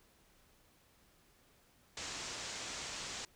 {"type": "low-pass noise", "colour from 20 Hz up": "white", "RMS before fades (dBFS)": -44, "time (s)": [1.97, 3.25], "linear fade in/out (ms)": 2, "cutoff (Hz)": 7600, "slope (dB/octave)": 48, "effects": ["pink hiss -68 dBFS RMS until 3.35 s"]}